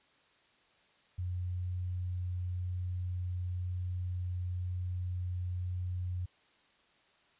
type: tone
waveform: sine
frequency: 90.1 Hz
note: F#2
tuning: 45 cents flat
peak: -33 dBFS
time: 1.18-6.26 s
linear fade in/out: 10 ms
effects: white hiss -67 dBFS RMS until 7.39 s + resampled to 8000 Hz